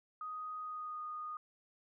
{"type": "tone with pitch glide", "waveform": "sine", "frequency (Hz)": [1248, 1232.2], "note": ["D#6", "D#6"], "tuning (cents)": [5, -17], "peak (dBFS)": -40, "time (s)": [0.21, 1.37], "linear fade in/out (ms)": 2, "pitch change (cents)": -22, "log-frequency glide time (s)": [0.61, 1.01], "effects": []}